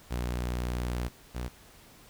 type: tone pair in turn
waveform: sawtooth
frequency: 60.6 / 61.13 Hz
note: B1 / B1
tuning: -32 / -17 cents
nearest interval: unison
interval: 15 cents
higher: second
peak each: -26 / -29 dBFS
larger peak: first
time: 0.1-1.09 / 1.34-1.49 s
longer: first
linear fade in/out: 20 ms
effects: pink hiss -55 dBFS RMS until 2.09 s